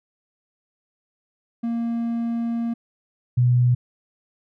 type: tone pair in turn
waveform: triangle / sine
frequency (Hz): 232.7 / 123.27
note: A#3 / B2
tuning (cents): -3 / -3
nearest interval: major seventh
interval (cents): 1100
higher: first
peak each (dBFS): -20 / -14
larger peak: second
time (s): 1.63-2.74 / 3.37-3.75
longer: first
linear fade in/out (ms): 10
effects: none